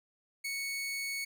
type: tone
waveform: sawtooth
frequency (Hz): 2217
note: C#7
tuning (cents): 0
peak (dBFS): -31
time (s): 0.44-1.25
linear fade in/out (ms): 10
effects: none